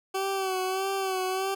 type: tone with vibrato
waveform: 20% pulse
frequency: 380.9 Hz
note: G4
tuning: 50 cents flat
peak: -22 dBFS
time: 0.14-1.55 s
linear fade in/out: 10 ms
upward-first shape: sine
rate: 1.6 Hz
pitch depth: 43 cents each way
effects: none